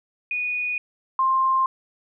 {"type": "tone pair in turn", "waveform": "sine", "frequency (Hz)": [2468, 1054.6], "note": ["D#7", "C6"], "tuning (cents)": [-15, 13], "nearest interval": "octave + minor third", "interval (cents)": 1472, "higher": "first", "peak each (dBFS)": [-23, -17], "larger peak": "second", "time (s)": [[0.31, 0.78], [1.19, 1.66]], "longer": "neither", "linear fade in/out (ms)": 2, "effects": []}